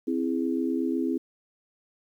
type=chord; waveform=sine; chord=C augmented; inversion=none; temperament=equal; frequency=261.6 / 329.6 / 415.3 Hz; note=C4 / E4 / G#4; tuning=0 / 0 / 0 cents; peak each=-27 / -28 / -33 dBFS; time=0.07-1.18 s; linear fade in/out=10 ms; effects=10-bit